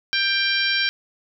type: harmonic tone with a mistuned harmonic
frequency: 790 Hz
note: G5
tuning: 13 cents sharp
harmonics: 2 / 3 / 4 / 5 / 6 / 7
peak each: -23 / -25 / -26 / -27 / -28 / -28 dBFS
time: 0.13-0.89 s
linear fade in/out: 0 ms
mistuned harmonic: 6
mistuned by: -28 cents
effects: none